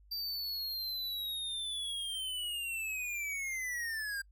square linear sweep, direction down, 4689 to 1581 Hz, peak -36 dBFS, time 0.11-4.22 s, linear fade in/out 10 ms, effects noise-tail reverb RT60 0.1 s tail -26 dB re dry + added 50 Hz sine -58 dBFS peak until 4.31 s

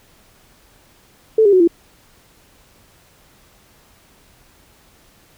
sine tone with pitch steps, 440 / 403.5 / 370 / 339.3 Hz, A4 / G#4 / F#4 / F4, 0 / -50 / 0 / -50 cents, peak -8 dBFS, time 1.38-1.676 s, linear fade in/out 5 ms, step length 74 ms, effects pink hiss -52 dBFS RMS until 5.37 s

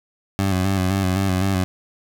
20% pulse tone with vibrato, 94.8 Hz, F#2, 43 cents sharp, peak -13 dBFS, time 0.39-1.64 s, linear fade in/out 0 ms, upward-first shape square, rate 3.9 Hz, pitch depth 46 cents each way, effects none

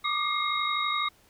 sine tone cluster, 1166 / 1218 / 2131 / 3779 Hz, D6 / D#6 / C7 / A#7, -13 / -37 / +31 / +23 cents, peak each -31 dBFS, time 0.04-1.09 s, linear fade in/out 10 ms, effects pink hiss -61 dBFS RMS until 1.29 s

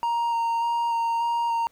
triangle tone with vibrato, 931 Hz, A#5, 2 cents flat, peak -20 dBFS, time 0.03-1.67 s, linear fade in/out 0 ms, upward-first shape square, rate 1.7 Hz, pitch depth 11 cents each way, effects pink hiss -63 dBFS RMS until 1.71 s

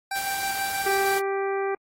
25% pulse tone with tremolo, 784 Hz, G5, in tune, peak -23 dBFS, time 0.11-1.18 s, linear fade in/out 5 ms, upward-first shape square, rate 6.3 Hz, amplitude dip 30%
white noise, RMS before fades -34 dBFS, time 0.15-1.2 s, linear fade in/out 10 ms
harmonic tone, 392 Hz, G4, in tune, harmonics 1 / 2 / 3 / 4 / 5 / 6, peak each -25 / -31 / -35 / -37 / -39 / -41 dBFS, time 0.86-1.75 s, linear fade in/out 5 ms
effects AAC 48 kbps

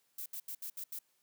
violet noise bursts at uneven times, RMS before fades -42 dBFS, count 6, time 0.18-0.26 / 0.33-0.4 / 0.48-0.55 / 0.62-0.7 / 0.77-0.84 / 0.92-0.99 s, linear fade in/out 5 ms, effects white hiss -75 dBFS RMS until 1.22 s + high-pass 100 Hz 12 dB/octave

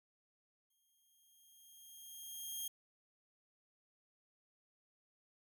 5% pulse tone with exponential growth, 3227 Hz, G7, 50 cents sharp, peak -31 dBFS, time 0.7-2.68 s, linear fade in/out 5 ms, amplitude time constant 430 ms, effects none

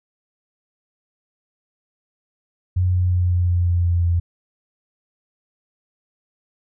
sine tone with pitch steps, 90.9 / 90.17 / 89.44 / 88.72 / 88.01 / 87.3 / 86.59 / 85.9 Hz, F#2 / F#2 / F2 / F2 / F2 / F2 / F2 / F2, -30 / -44 / +42 / +28 / +14 / 0 / -14 / -28 cents, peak -15 dBFS, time 2.76-4.2 s, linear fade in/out 10 ms, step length 180 ms, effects none

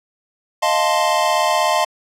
square chord, F dominant seventh, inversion third, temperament equal, 622.3 / 698.5 / 880 / 1046.5 Hz, Eb5 / F5 / A5 / C6, 0 / 0 / 0 / 0 cents, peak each -21 dBFS, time 0.62-1.85 s, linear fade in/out 10 ms, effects low-pass 10000 Hz 12 dB/octave

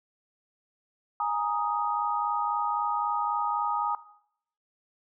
sine chord, Ab suspended second, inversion none, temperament just, 830.6 / 934.4 / 1245.9 Hz, Ab5 / Bb5 / Eb6, 0 / +4 / +2 cents, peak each -30 dBFS, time 1.2-3.95 s, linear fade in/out 2 ms, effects noise-tail reverb RT60 0.7 s tail -17 dB re dry

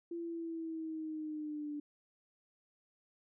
sine linear sweep, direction down, 341 to 292.7 Hz, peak -38 dBFS, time 0.11-1.8 s, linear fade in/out 5 ms, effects none

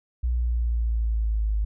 sine linear sweep, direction down, 61 to 51.9 Hz, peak -21 dBFS, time 0.23-1.65 s, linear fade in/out 10 ms, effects none

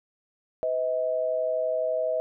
sine tone pair together, 505.1 / 637 Hz, B4 / D#5, +39 / +41 cents, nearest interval major third, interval 402 cents, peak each -29 / -25 dBFS, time 0.63-2.2 s, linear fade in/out 0 ms, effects none

